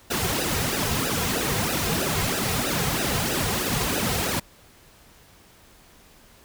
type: noise with flanger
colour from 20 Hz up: pink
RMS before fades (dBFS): -25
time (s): 0.1-4.4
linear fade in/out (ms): 10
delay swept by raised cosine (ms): 0.9 to 3.5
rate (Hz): 3.1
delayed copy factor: -0.9
effects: pink hiss -53 dBFS RMS until 6.44 s